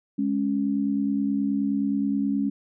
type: tone pair together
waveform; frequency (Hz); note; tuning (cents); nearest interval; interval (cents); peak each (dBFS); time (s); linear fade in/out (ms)
sine; 207.7 / 277.2; G#3 / C#4; 0 / 0; perfect fourth; 500; -25 / -24; 0.18-2.5; 10
effects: none